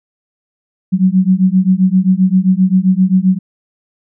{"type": "beating tone pair", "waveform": "sine", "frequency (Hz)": [183.1, 190.7], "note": ["F#3", "G3"], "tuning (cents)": [-18, -47], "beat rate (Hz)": 7.6, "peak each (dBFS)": -11, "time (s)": [0.92, 3.39], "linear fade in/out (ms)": 20, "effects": []}